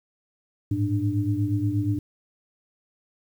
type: tone cluster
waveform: sine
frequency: 102.2 / 110.6 / 296.8 Hz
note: G#2 / A2 / D4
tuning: -27 / +9 / +18 cents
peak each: -26 dBFS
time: 0.71-1.99 s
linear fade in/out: 5 ms
effects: 9-bit